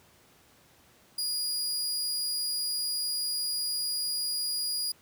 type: tone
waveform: sawtooth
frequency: 4877 Hz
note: D#8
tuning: 35 cents flat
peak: -26 dBFS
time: 1.18-4.92 s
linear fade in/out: 5 ms
effects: pink hiss -60 dBFS RMS until 5.01 s + high-pass 80 Hz 12 dB/octave